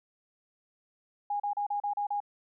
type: tone bursts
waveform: sine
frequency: 820 Hz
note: G#5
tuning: 22 cents flat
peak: -28 dBFS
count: 7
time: 1.3-2.203 s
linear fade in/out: 5 ms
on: 99 ms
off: 35 ms
effects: none